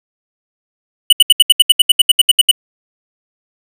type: tone bursts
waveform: square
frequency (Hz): 2960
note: F#7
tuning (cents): 0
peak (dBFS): -3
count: 15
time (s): 1.1-2.513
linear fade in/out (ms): 5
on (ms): 27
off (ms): 72
effects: none